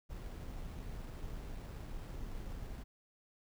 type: noise with sample-and-hold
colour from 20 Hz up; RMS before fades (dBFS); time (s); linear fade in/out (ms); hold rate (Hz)
brown; -44; 0.09-2.84; 20; 6300
effects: none